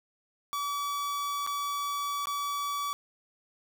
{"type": "tone with dropouts", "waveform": "45% pulse", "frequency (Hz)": 1145, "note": "D6", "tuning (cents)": -44, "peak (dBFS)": -30, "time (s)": [0.53, 2.93], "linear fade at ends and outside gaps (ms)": 0, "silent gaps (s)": [[1.465, 1.473], [2.256, 2.271]], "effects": []}